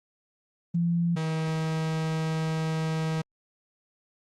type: tone pair in turn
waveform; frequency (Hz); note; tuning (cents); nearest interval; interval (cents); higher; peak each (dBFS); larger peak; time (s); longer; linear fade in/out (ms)
sine / 45% pulse; 170.6 / 159.27; F3 / D#3; -40 / +41; minor second; 119; first; -22 / -26; first; 0.74-1.16 / 1.16-3.22; second; 10
effects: low-pass 7000 Hz 12 dB/octave + Opus 32 kbps